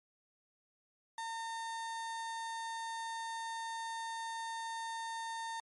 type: tone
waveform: 35% pulse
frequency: 910 Hz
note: A#5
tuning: 42 cents flat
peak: -37 dBFS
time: 1.18-5.6 s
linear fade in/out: 2 ms
effects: MP3 48 kbps